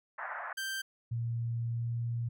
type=band-pass noise; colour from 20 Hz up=white; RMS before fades=-40 dBFS; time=0.18-0.53 s; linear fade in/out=5 ms; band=650 to 1800 Hz; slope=48 dB/octave
type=tone; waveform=sawtooth; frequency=1568 Hz; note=G6; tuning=in tune; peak=-31 dBFS; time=0.57-0.82 s; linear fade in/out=10 ms
type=tone with pitch glide; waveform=sine; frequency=116.8 to 117.68 Hz; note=A#2 to A#2; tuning=+4 to +17 cents; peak=-31 dBFS; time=1.11-2.29 s; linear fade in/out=10 ms; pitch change=+13 cents; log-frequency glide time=1.7-1.91 s
effects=none